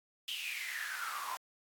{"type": "noise with high-pass filter sweep", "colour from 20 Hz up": "pink", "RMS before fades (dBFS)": -40, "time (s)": [0.28, 1.37], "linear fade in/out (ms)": 0, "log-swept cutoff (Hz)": [3100, 960], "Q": 9.4, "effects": ["AAC 64 kbps"]}